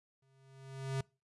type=tone with exponential growth; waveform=square; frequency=134.4 Hz; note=C3; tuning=47 cents sharp; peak=-32 dBFS; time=0.22-1.01 s; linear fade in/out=5 ms; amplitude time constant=170 ms; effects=noise-tail reverb RT60 0.3 s tail -24 dB re dry + resampled to 24000 Hz